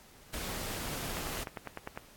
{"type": "noise", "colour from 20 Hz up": "pink", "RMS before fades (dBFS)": -38, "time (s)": [0.33, 1.44], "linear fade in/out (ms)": 10}
{"type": "click train", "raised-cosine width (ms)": 0.5, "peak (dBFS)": -23, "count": 9, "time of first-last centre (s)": [1.17, 1.975], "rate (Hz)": 9.94}
{"effects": ["pink hiss -57 dBFS RMS until 2.16 s", "AAC 64 kbps"]}